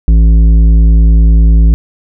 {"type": "tone with tanh clipping", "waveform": "sine", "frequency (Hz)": 55, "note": "A1", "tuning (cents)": 0, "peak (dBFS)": -4, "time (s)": [0.08, 1.74], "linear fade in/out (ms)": 0, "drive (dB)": 10, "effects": []}